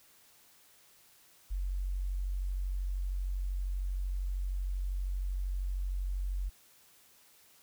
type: tone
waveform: sine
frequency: 46.42 Hz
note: F#1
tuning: 6 cents sharp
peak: -31 dBFS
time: 1.5-6.5 s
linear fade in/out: 20 ms
effects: white hiss -62 dBFS RMS until 7.62 s